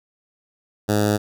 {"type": "tone with notch filter", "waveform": "10% pulse", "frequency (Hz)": 104.7, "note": "G#2", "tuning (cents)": 15, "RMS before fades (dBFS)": -19, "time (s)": [0.88, 1.18], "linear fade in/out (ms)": 20, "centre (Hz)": 2300, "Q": 1.2, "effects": []}